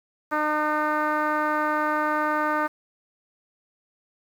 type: tone with low-pass filter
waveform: 10% pulse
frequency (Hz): 303.5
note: D#4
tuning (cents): -43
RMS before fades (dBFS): -24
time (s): 0.31-2.68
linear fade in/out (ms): 20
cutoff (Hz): 1400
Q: 1.9
effects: 8-bit